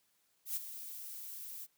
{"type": "noise with ADSR envelope", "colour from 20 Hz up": "violet", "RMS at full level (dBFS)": -35, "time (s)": [0.45, 1.67], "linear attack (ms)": 110, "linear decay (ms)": 23, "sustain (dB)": -11, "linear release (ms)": 35, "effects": ["white hiss -75 dBFS RMS until 1.77 s", "high-pass 80 Hz 12 dB/octave"]}